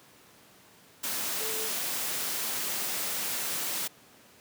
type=tone in noise; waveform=sine; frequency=440 Hz; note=A4; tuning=in tune; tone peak=-38 dBFS; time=1.4-1.69 s; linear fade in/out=10 ms; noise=white; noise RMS=-32 dBFS; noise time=1.03-3.88 s; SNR=-9 dB; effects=pink hiss -56 dBFS RMS until 4.4 s + high-pass 150 Hz 12 dB/octave